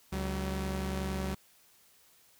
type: tone pair together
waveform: sawtooth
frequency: 70.74 / 190 Hz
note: C#2 / F#3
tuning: +36 / +46 cents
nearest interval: octave + perfect fourth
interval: 1710 cents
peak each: -31 / -31 dBFS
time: 0.12-1.35 s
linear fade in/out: 10 ms
effects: white hiss -63 dBFS RMS until 2.39 s